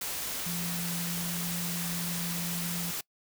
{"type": "tone in noise", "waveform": "sine", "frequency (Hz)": 172.5, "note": "F3", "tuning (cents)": -21, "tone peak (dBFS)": -34, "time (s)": [0.46, 2.91], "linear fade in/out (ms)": 5, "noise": "white", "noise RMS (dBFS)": -35, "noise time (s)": [0.01, 3.01], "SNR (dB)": -2, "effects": ["noise-tail reverb RT60 0.1 s tail -24 dB re dry"]}